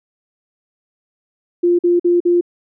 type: tone bursts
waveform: sine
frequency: 349.2 Hz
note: F4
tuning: in tune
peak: -10 dBFS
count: 4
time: 1.63-2.411 s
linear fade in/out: 10 ms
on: 160 ms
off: 47 ms
effects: none